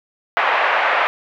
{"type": "band-pass noise", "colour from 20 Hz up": "pink", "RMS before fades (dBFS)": -17, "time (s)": [0.37, 1.07], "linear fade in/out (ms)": 0, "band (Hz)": [650, 2400], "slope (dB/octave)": 24, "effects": []}